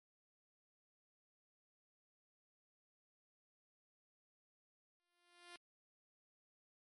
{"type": "tone with exponential growth", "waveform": "5% pulse", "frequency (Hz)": 349.7, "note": "F4", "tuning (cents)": 2, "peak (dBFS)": -40, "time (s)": [5, 5.56], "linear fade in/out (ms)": 0, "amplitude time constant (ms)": 120, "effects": ["MP3 48 kbps"]}